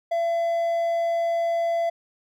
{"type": "tone", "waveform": "triangle", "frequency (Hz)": 675, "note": "E5", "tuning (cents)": 41, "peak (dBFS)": -19, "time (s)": [0.11, 1.9], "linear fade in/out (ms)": 10, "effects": []}